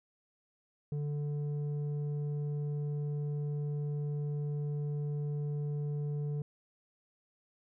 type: tone with low-pass filter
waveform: square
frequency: 146.7 Hz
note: D3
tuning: 2 cents flat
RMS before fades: -35 dBFS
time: 0.92-6.42 s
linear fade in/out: 2 ms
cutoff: 310 Hz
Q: 3.3
effects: none